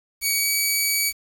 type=tone with pitch glide; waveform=10% pulse; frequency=2256 to 2273 Hz; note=C#7 to C#7; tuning=+30 to +43 cents; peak=-11 dBFS; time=0.21-1.13 s; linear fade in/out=50 ms; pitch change=+13 cents; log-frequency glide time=0.37-0.49 s; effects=7-bit